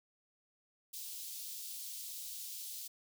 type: high-pass noise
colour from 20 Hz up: white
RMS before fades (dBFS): -45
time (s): 0.93-2.88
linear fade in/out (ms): 10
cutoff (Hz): 3400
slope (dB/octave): 24
effects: none